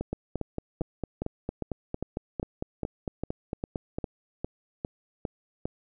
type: two click trains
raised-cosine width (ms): 2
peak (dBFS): -17 / -17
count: 18 / 15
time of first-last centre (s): 0.13-3.985 / 0.01-5.655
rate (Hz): 4.41 / 2.48
effects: none